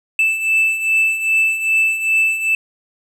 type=beating tone pair; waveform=triangle; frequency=2637 / 2639.5 Hz; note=E7 / E7; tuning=0 / +2 cents; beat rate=2.5 Hz; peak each=-19 / -13 dBFS; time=0.19-2.55 s; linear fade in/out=2 ms; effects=none